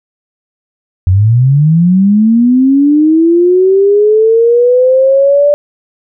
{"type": "linear sweep", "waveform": "sine", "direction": "up", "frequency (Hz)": [87.7, 587.3], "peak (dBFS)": -4, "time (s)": [1.07, 5.54], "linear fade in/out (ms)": 0, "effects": []}